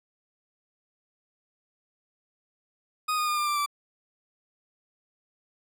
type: tone with pitch steps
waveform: 40% pulse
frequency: 1244.5 / 1228.1 / 1211.9 / 1195.9 / 1180.1 / 1164.5 Hz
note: D#6 / D#6 / D#6 / D6 / D6 / D6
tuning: 0 / -23 / -46 / +31 / +8 / -15 cents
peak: -24 dBFS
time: 3.08-3.662 s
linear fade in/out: 10 ms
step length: 97 ms
effects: none